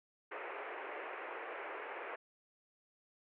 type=band-pass noise; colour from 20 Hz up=pink; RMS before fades=-45 dBFS; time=0.31-2.16 s; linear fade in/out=10 ms; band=360 to 2500 Hz; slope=48 dB/octave; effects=none